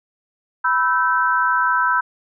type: chord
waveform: sine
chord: E minor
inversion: second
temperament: equal with one note detuned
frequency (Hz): 987.8 / 1318.5 / 1542.8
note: B5 / E6 / G6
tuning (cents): 0 / 0 / -28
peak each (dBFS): -19 / -20 / -19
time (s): 0.64-2.01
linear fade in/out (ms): 10
effects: none